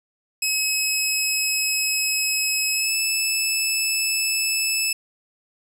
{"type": "tone with pitch glide", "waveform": "15% pulse", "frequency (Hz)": [2564, 2619], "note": ["E7", "E7"], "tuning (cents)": [-49, -12], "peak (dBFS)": -13, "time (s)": [0.42, 4.93], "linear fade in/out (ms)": 5, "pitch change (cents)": 37, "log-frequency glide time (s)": [2.72, 2.95], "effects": []}